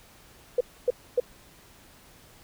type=tone bursts; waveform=sine; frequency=493.9 Hz; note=B4; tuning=in tune; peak=-18 dBFS; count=3; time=0.58-1.201 s; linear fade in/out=5 ms; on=27 ms; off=270 ms; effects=pink hiss -54 dBFS RMS until 2.43 s